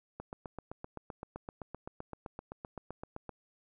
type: click train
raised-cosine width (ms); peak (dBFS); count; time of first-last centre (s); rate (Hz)
1; -27; 25; 0.2-3.293; 7.76
effects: none